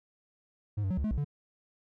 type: tone with pitch steps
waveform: triangle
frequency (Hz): 104 / 96 / 184.5 / 70.4 / 214.7 / 60.6 / 144.8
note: G#2 / G2 / F#3 / C#2 / A3 / B1 / D3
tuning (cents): +3 / -36 / -5 / +27 / -42 / -32 / -24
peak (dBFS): -26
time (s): 0.77-1.246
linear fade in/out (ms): 10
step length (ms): 68
effects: none